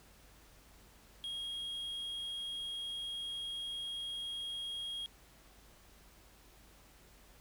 triangle tone, 3270 Hz, G#7, 28 cents flat, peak -37 dBFS, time 1.24-5.06 s, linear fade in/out 0 ms, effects added 50 Hz sine -63 dBFS peak until 7.4 s + pink hiss -62 dBFS RMS until 7.4 s

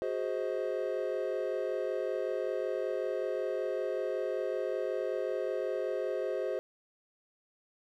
triangle chord, Ab dominant seventh, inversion third, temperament equal with one note detuned, 370 / 415.3 / 523.3 / 631.7 Hz, Gb4 / Ab4 / C5 / Eb5, 0 / 0 / 0 / +26 cents, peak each -35 / -35 / -33 / -36 dBFS, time 0.02-6.59 s, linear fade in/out 0 ms, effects none

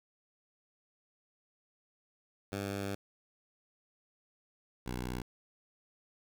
10% pulse tone pair in turn, 99.3 / 61.73 Hz, G2 / B1, +23 / 0 cents, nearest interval minor sixth, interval 823 cents, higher first, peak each -27 / -28 dBFS, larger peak first, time 2.52-2.95 / 4.86-5.22 s, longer first, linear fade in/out 5 ms, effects 10-bit

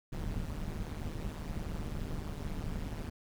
brown noise with amplitude modulation, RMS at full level -34 dBFS, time 0.12-3.1 s, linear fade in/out 10 ms, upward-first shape sine, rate 154 Hz, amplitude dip 90%, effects none

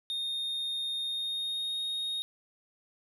triangle tone with pitch glide, 3682 to 3723 Hz, A#7 to A#7, -22 to -3 cents, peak -30 dBFS, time 0.1-2.22 s, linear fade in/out 0 ms, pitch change +19 cents, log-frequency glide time 1.02-1.81 s, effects none

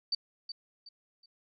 sine tone with echo, 4604 Hz, D8, 35 cents flat, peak -27 dBFS, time 0.12-0.15 s, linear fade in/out 5 ms, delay 370 ms, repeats 3, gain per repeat -10 dB, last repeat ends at 1.26 s, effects none

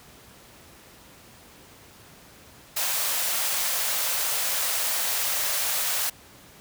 white high-pass noise, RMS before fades -26 dBFS, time 2.76-6.1 s, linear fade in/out 10 ms, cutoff 490 Hz, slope 48 dB/octave, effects pink hiss -50 dBFS RMS until 6.6 s + high-pass 60 Hz 12 dB/octave

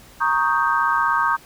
sine chord, Eb dominant seventh, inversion second, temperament equal, 932.3 / 1108.7 / 1244.5 / 1568 Hz, Bb5 / Db6 / Eb6 / G6, 0 / 0 / 0 / 0 cents, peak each -22 dBFS, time 0.2-1.37 s, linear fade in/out 20 ms, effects pink hiss -47 dBFS RMS until 1.45 s

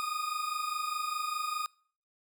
40% pulse tone pair together, 1219.6 / 1244.5 Hz, D#6 / D#6, -35 / 0 cents, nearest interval unison, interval 35 cents, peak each -35 / -34 dBFS, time 0-1.66 s, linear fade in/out 0 ms, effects noise-tail reverb RT60 0.5 s tail -24 dB re dry

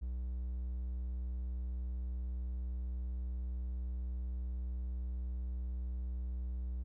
triangle tone, 61.74 Hz, B1, in tune, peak -34 dBFS, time 0.01-6.84 s, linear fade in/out 20 ms, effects none

